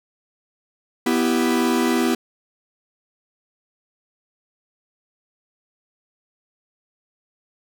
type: chord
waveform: 45% pulse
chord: E minor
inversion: second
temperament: equal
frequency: 246.9 / 329.6 / 392 Hz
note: B3 / E4 / G4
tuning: 0 / 0 / 0 cents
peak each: -20 / -22 / -24 dBFS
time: 1.06-2.15 s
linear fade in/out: 5 ms
effects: none